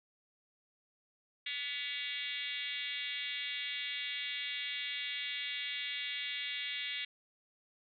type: tone with frequency modulation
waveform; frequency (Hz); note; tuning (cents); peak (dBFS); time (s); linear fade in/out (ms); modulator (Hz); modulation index
sine; 2794; F7; 0; -36; 1.46-7.05; 5; 268; 3.5
effects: none